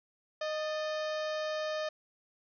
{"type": "harmonic tone with a mistuned harmonic", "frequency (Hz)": 618, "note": "D#5", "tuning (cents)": -12, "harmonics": [1, 2, 3, 4, 5, 6, 7, 8, 9, 10], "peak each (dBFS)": [-33, -42, -43, -49, -49, -49, -51, -51, -56, -57], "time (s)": [0.41, 1.89], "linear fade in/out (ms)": 5, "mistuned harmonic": 3, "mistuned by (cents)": -77, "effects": []}